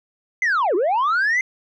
sine linear two-way sweep, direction down then up, 2093 to 329.6 to 2093 Hz, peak -14 dBFS, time 0.42-1.41 s, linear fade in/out 2 ms, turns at 0.75 s, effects tanh soft clip ceiling -15 dBFS

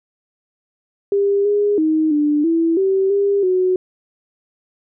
sine tone with pitch steps, 400.6 / 411.2 / 313.8 / 296.3 / 330.2 / 385.1 / 400.8 / 368.9 Hz, G4 / G#4 / D#4 / D4 / E4 / G4 / G4 / F#4, +38 / -17 / +15 / +15 / +3 / -31 / +38 / -5 cents, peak -13 dBFS, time 1.12-3.76 s, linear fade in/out 2 ms, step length 330 ms, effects none

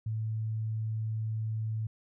sine tone, 110 Hz, A2, in tune, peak -30 dBFS, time 0.06-1.87 s, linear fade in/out 5 ms, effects none

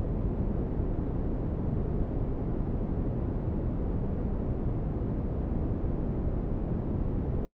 pink low-pass noise, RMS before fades -30 dBFS, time 0-7.45 s, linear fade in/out 0 ms, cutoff 360 Hz, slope 12 dB/octave, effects noise-tail reverb RT60 0.1 s tail -21 dB re dry

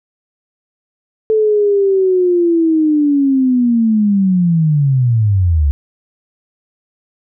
sine linear sweep, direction down, 440 to 67.9 Hz, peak -9 dBFS, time 1.3-5.71 s, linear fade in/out 0 ms, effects none

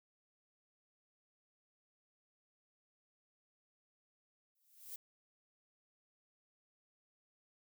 violet noise with exponential growth, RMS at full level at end -44 dBFS, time 4.55-4.96 s, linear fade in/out 5 ms, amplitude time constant 87 ms, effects none

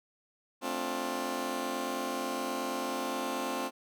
15% pulse chord, D minor seventh, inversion second, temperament just, 220.2 / 264.3 / 293.7 / 352.4 Hz, A3 / C4 / D4 / F4, +2 / +18 / 0 / +16 cents, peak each -35 / -29 / -35 / -32 dBFS, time 0.61-3.71 s, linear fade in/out 50 ms, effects none

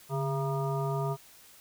harmonic tone with a mistuned harmonic, 135.2 Hz, C#3, 43 cents flat, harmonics 1 / 3 / 5 / 7 / 9, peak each -30 / -35 / -37 / -38 / -40 dBFS, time 0.09-1.17 s, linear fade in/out 50 ms, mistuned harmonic 1, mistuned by +86 cents, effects white hiss -55 dBFS RMS until 1.6 s

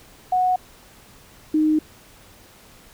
sine tone pair in turn, 735 / 309 Hz, F#5 / D#4, -12 / -12 cents, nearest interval octave + minor third, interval 1500 cents, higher first, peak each -16 / -15 dBFS, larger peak second, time 0.32-0.56 / 1.54-1.79 s, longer second, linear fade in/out 5 ms, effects pink hiss -49 dBFS RMS until 2.93 s

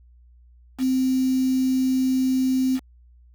sine tone with quantisation, 260 Hz, C4, 11 cents flat, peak -18 dBFS, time 0.78-2.8 s, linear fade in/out 50 ms, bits 6, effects added 60 Hz sine -49 dBFS peak until 3.34 s

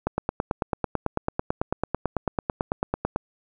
click train, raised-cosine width 1 ms, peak -9 dBFS, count 29, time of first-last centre 0.07-3.161 s, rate 9.06 Hz, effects none

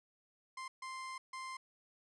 30% pulse tone bursts at uneven times, 1046.5 Hz, C6, in tune, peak -40 dBFS, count 3, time 0.57-0.68 / 0.82-1.18 / 1.33-1.57 s, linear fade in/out 5 ms, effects resampled to 22050 Hz

